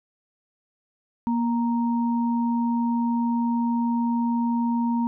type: tone pair together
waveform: sine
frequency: 236.7 / 932.3 Hz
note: A#3 / A#5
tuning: +27 / 0 cents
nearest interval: 2 octaves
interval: 2373 cents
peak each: -21 / -29 dBFS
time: 1.27-5.07 s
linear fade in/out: 0 ms
effects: none